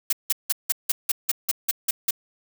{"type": "noise bursts", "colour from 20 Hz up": "blue", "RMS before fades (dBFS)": -21, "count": 11, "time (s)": [0.1, 2.108], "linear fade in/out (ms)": 5, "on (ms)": 28, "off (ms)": 170, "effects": []}